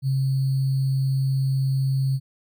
sine tone with sample-and-hold, 134.2 Hz, C3, 44 cents sharp, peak -19 dBFS, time 0.02-2.2 s, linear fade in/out 50 ms, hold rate 4410 Hz, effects none

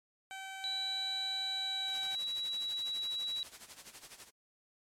15% pulse tone, 770 Hz, G5, 31 cents flat, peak -36 dBFS, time 0.31-2.15 s, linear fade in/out 0 ms
sine tone with pitch glide, 3939 to 3903 Hz, B7 to B7, -5 to -21 cents, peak -34 dBFS, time 0.64-3.43 s, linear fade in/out 0 ms, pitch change -16 cents, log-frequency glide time 1.44-1.99 s
white noise with tremolo, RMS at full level -47 dBFS, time 1.86-4.31 s, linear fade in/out 50 ms, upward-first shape sine, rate 12 Hz, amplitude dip 75%
effects low-pass 10000 Hz 12 dB/octave + MP3 96 kbps

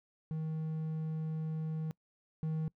triangle tone pair in turn, 158 / 158 Hz, D#3 / D#3, +27 / +27 cents, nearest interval unison, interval 0 cents, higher neither, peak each -32 / -30 dBFS, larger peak second, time 0.31-1.91 / 2.43-2.68 s, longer first, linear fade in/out 0 ms, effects noise-tail reverb RT60 0.1 s tail -24 dB re dry

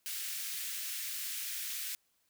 white high-pass noise, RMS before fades -39 dBFS, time 0.06-1.95 s, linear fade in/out 0 ms, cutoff 1700 Hz, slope 24 dB/octave, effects white hiss -75 dBFS RMS until 2.29 s

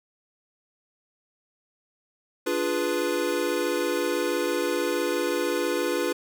square chord, D diminished seventh, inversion none, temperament equal, 293.7 / 349.2 / 415.3 / 493.9 Hz, D4 / F4 / Ab4 / Cb5, 0 / 0 / 0 / 0 cents, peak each -32 / -29 / -32 / -29 dBFS, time 2.46-6.13 s, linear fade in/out 10 ms, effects none

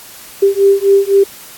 sine beating tone pair, 393.4 / 397.3 Hz, G4 / G4, +6 / +23 cents, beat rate 3.9 Hz, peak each -10 dBFS, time 0.42-1.24 s, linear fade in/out 10 ms, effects white hiss -35 dBFS RMS until 1.57 s + AAC 64 kbps

